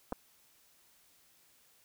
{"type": "clicks", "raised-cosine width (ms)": 1, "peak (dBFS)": -23, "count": 2, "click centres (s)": [0.123, 0.127], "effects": ["white hiss -66 dBFS RMS until 1.84 s"]}